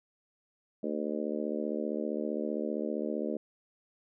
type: harmonic tone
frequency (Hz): 75.3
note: D2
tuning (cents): +44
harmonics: 3 / 4 / 5 / 6 / 7 / 8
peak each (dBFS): -36 / -37 / -38 / -39 / -39 / -40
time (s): 0.83-3.37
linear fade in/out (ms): 5
effects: none